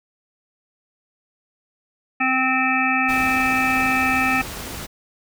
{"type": "harmonic tone", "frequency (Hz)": 260, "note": "C4", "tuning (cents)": -11, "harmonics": [1, 3, 5, 7, 9, 10], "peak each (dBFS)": [-24, -24, -24, -24, -24, -24], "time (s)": [2.2, 4.42], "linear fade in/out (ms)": 10}
{"type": "noise", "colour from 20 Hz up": "pink", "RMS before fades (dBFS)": -32, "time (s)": [3.08, 4.87], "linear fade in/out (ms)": 20}
{"effects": []}